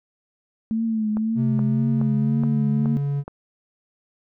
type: tone with vibrato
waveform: sine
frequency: 220 Hz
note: A3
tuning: in tune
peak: -20 dBFS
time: 0.71-2.97 s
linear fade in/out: 0 ms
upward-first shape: triangle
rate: 1.9 Hz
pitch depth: 66 cents each way
type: click train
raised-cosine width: 1 ms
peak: -20 dBFS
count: 6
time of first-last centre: 1.17-3.28 s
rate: 2.37 Hz
type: tone with pitch glide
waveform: triangle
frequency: 130.81 to 141.83 Hz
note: C3 to C#3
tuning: 0 to +40 cents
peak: -19 dBFS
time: 1.35-3.24 s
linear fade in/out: 50 ms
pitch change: +140 cents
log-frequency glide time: 1.48-2.52 s
effects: none